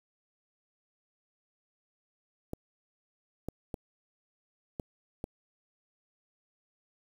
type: clicks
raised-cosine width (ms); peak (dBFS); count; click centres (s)
2; -22; 5; 2.534 / 3.486 / 3.742 / 4.798 / 5.241
effects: 8-bit